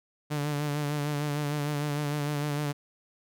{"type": "tone with vibrato", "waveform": "sawtooth", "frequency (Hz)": 146.83, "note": "D3", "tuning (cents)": 0, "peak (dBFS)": -24, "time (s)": [0.3, 2.73], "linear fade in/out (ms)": 20, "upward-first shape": "sine", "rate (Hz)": 6.6, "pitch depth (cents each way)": 39, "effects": []}